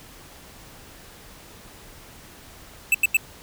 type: tone bursts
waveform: square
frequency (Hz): 2635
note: E7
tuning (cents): -1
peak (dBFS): -15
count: 3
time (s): 2.92-3.169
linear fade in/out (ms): 2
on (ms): 25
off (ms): 87
effects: pink hiss -46 dBFS RMS until 3.42 s